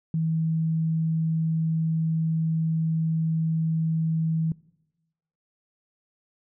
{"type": "tone", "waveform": "sine", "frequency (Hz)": 161.2, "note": "E3", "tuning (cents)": -38, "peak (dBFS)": -22, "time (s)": [0.14, 4.52], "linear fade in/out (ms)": 2, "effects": ["noise-tail reverb RT60 1.0 s tail -22 dB re dry"]}